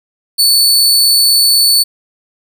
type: tone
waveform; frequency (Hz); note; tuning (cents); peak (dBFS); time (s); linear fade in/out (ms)
sawtooth; 4468; C#8; +13; -4; 0.38-1.84; 20
effects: none